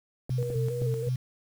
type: clicks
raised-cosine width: 2 ms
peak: -24 dBFS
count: 3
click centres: 0.295 / 0.502 / 0.82 s
type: tone with tremolo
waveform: sine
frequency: 126.8 Hz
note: B2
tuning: 46 cents sharp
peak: -25 dBFS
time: 0.3-1.16 s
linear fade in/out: 5 ms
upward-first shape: square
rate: 3.9 Hz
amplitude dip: 55%
type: tone with vibrato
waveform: sine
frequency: 466.2 Hz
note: A#4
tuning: in tune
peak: -31 dBFS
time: 0.38-1.09 s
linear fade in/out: 5 ms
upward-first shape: square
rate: 3.1 Hz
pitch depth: 53 cents each way
effects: 8-bit